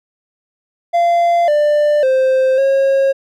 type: tone with pitch steps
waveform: triangle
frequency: 688 / 593 / 523 / 543 Hz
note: F5 / D5 / C5 / C#5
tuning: -26 / +17 / -1 / -36 cents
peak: -8 dBFS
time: 0.93-3.13 s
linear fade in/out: 20 ms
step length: 550 ms
effects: none